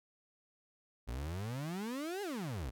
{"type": "exponential two-way sweep", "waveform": "35% pulse", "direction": "up then down", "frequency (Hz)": [55, 422, 55], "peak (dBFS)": -36, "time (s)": [1.07, 2.71], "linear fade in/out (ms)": 20, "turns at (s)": 2.22, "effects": []}